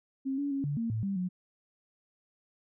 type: tone with pitch steps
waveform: sine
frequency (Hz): 268.3 / 284.3 / 275.2 / 144.3 / 229.4 / 110.5 / 196.8 / 181.8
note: C4 / C#4 / C#4 / D3 / A#3 / A2 / G3 / F#3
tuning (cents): +44 / +44 / -12 / -30 / -28 / +8 / +7 / -30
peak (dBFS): -29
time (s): 0.25-1.29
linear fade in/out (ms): 20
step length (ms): 130
effects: none